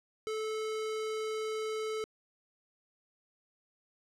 square tone, 435.6 Hz, A4, 17 cents flat, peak -34 dBFS, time 0.27-2.04 s, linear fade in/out 0 ms, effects low-pass 8000 Hz 12 dB/octave

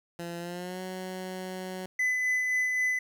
15% pulse tone with pitch glide, 171.2 to 185.62 Hz, F3 to F#3, -34 to +6 cents, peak -29 dBFS, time 0.19-1.86 s, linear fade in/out 2 ms, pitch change +140 cents, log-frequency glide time 0.39-0.81 s
triangle tone with tremolo, 2008 Hz, B6, 28 cents sharp, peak -22 dBFS, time 1.99-2.99 s, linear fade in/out 5 ms, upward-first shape sine, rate 3.8 Hz, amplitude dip 30%
effects 10-bit

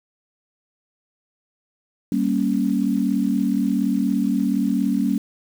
sine chord, G diminished, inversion none, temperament equal, 196 / 233.1 / 277.2 Hz, G3 / Bb3 / Db4, 0 / 0 / 0 cents, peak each -22 dBFS, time 2.12-5.18 s, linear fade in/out 2 ms, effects 7-bit

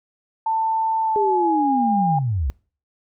sine tone with pitch glide, 890 to 806.8 Hz, A5 to G5, +20 to +50 cents, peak -18 dBFS, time 0.46-2.19 s, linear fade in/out 5 ms, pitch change -170 cents, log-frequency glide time 1.02-1.85 s
sine linear sweep, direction down, 419.3 to 58.8 Hz, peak -19 dBFS, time 1.16-2.5 s, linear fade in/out 0 ms
effects noise-tail reverb RT60 0.4 s tail -24 dB re dry

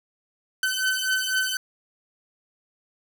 sawtooth beating tone pair, 1521 / 1525 Hz, F#6 / G6, +47 / -48 cents, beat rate 4 Hz, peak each -22 dBFS, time 0.63-1.57 s, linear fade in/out 2 ms, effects none

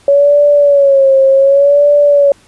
sine tone with vibrato, 559 Hz, C#5, 14 cents sharp, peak -4 dBFS, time 0.08-2.32 s, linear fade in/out 2 ms, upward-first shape sine, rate 0.67 Hz, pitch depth 70 cents each way, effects pink hiss -46 dBFS RMS until 2.47 s + resampled to 24000 Hz

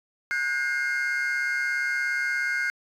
triangle tone cluster, 1461 / 1598 / 2122 Hz, F#6 / G6 / C7, -22 / +33 / +24 cents, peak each -26 dBFS, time 0.31-2.7 s, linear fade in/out 0 ms, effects tanh soft clip ceiling -17 dBFS

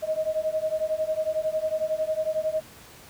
sine beating tone pair, 622.3 / 633.3 Hz, D#5 / D#5, 0 / +30 cents, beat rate 11 Hz, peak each -27 dBFS, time 0.02-2.61 s, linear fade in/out 20 ms, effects pink hiss -48 dBFS RMS until 3.09 s + high-pass 60 Hz 12 dB/octave

